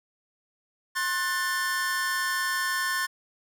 45% pulse chord, F# diminished, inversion second, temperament just, 1065.6 / 1480 / 1776 Hz, C6 / F#6 / A6, +31 / 0 / +16 cents, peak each -31 / -33 / -28 dBFS, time 0.95-3.07 s, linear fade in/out 20 ms, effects none

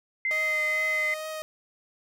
sine tone with pitch glide, 2078 to 2053 Hz, C7 to C7, -12 to -33 cents, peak -24 dBFS, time 0.25-1.14 s, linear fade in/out 2 ms, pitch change -21 cents, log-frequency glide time 0.41-0.73 s
sawtooth tone with vibrato, 622.3 Hz, D#5, in tune, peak -29 dBFS, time 0.31-1.42 s, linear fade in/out 0 ms, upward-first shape triangle, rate 2.3 Hz, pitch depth 19 cents each way
effects none

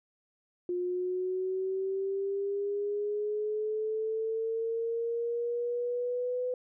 sine linear sweep, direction up, 354.7 to 502 Hz, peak -29 dBFS, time 0.69-6.54 s, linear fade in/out 2 ms, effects none

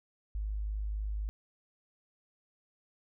sine tone, 51.91 Hz, G#1, in tune, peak -32 dBFS, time 0.35-1.29 s, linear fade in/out 0 ms, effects none

